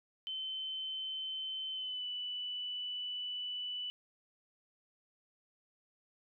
sine tone with pitch glide, 3071 to 2975 Hz, G7 to F#7, -36 to +9 cents, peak -37 dBFS, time 0.27-3.9 s, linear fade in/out 0 ms, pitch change -55 cents, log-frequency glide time 1.72-2.06 s, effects none

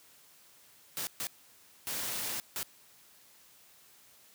white noise bursts at uneven times, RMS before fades -36 dBFS, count 4, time 0.97-1.07 / 1.2-1.27 / 1.87-2.4 / 2.56-2.63 s, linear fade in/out 0 ms, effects white hiss -60 dBFS RMS until 4.34 s + high-pass 60 Hz 12 dB/octave

